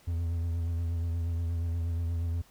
triangle tone with vibrato, 84.2 Hz, E2, 37 cents sharp, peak -26 dBFS, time 0.07-2.42 s, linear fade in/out 10 ms, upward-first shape triangle, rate 8.4 Hz, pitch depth 44 cents each way, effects pink hiss -60 dBFS RMS until 2.5 s

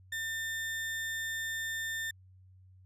35% pulse tone, 1800 Hz, A6, 39 cents sharp, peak -32 dBFS, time 0.12-2.11 s, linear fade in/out 5 ms, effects added 93 Hz sine -55 dBFS peak until 2.85 s + resampled to 32000 Hz

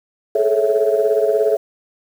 sine chord, A major seventh, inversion third, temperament equal with one note detuned, 423.1 / 440 / 554.4 / 659.3 Hz, G#4 / A4 / C#5 / E5, +32 / 0 / 0 / 0 cents, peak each -17 / -18 / -20 / -19 dBFS, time 0.35-1.57 s, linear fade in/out 5 ms, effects tanh soft clip ceiling -4 dBFS + 7-bit

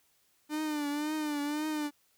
45% pulse tone with vibrato, 299 Hz, D4, 31 cents sharp, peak -31 dBFS, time 0.49-1.91 s, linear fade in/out 50 ms, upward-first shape triangle, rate 1.9 Hz, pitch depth 75 cents each way, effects white hiss -70 dBFS RMS until 2.17 s

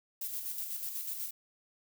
violet noise with tremolo, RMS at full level -37 dBFS, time 0.21-1.31 s, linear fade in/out 5 ms, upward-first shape square, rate 8.1 Hz, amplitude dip 40%, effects none

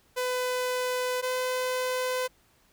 sawtooth tone pair in turn, 502 / 507.8 Hz, B4 / B4, +28 / +48 cents, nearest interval unison, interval 20 cents, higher second, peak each -23 dBFS, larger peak neither, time 0.16-1.22 / 1.22-2.28 s, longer neither, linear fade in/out 20 ms, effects pink hiss -64 dBFS RMS until 2.72 s

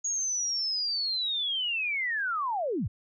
sine linear sweep, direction down, 6700 to 64.3 Hz, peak -27 dBFS, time 0.04-2.88 s, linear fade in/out 10 ms, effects none

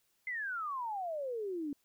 sine exponential sweep, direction down, 2093 to 277.2 Hz, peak -35 dBFS, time 0.27-1.73 s, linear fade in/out 2 ms, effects white hiss -75 dBFS RMS until 1.84 s

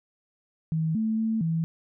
sine tone with pitch steps, 159.8 / 220.2 / 222.4 / 163.3 Hz, D#3 / A3 / A3 / E3, +47 / +2 / +19 / -16 cents, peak -23 dBFS, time 0.72-1.64 s, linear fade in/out 0 ms, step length 230 ms, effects none

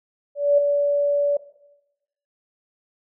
sine tone with ADSR envelope, 575 Hz, D5, 37 cents flat, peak -11 dBFS, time 0.35-1.37 s, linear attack 230 ms, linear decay 6 ms, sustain -6 dB, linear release 4 ms, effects noise-tail reverb RT60 0.9 s tail -17 dB re dry

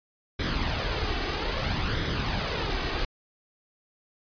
pink noise with flanger, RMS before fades -28 dBFS, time 0.39-3.05 s, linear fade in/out 5 ms, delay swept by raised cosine 0.55 to 2.65 ms, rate 0.61 Hz, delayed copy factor +0.5, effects resampled to 11025 Hz

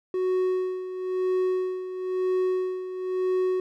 triangle tone with tremolo, 370 Hz, F#4, in tune, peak -19 dBFS, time 0.14-3.6 s, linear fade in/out 2 ms, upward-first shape sine, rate 1 Hz, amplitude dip 70%, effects none

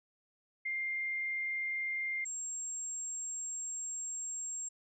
sine tone pair in turn, 2108 / 7529 Hz, C7 / A#8, +12 / +16 cents, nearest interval octave + minor seventh, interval 2204 cents, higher second, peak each -33 / -37 dBFS, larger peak first, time 0.65-2.25 / 2.25-4.69 s, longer second, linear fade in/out 10 ms, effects none

